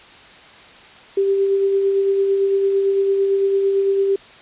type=tone with tremolo; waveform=sine; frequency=392.6 Hz; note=G4; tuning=3 cents sharp; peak=-13 dBFS; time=1.17-4.16 s; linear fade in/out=5 ms; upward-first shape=sine; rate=8.9 Hz; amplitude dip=30%; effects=white hiss -43 dBFS RMS until 4.41 s + resampled to 8000 Hz